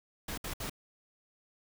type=noise bursts; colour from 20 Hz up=pink; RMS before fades=-38 dBFS; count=3; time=0.28-0.697 s; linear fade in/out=5 ms; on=97 ms; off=63 ms; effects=none